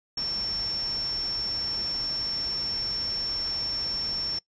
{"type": "tone in noise", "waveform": "sine", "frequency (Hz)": 5430, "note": "F8", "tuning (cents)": -50, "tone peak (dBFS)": -27, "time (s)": [0.17, 4.39], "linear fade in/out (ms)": 5, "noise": "pink", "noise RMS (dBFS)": -41, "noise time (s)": [0.17, 4.39], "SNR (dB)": 11, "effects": ["noise-tail reverb RT60 0.1 s tail -23 dB re dry", "resampled to 16000 Hz"]}